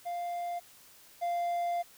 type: tone pair in turn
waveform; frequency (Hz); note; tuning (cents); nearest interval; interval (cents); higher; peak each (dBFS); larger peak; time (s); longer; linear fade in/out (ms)
triangle; 698 / 694.9; F5 / F5; -1 / -9; unison; 8; first; -31 / -27; second; 0.05-0.6 / 1.21-1.83; second; 20
effects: white hiss -57 dBFS RMS until 1.97 s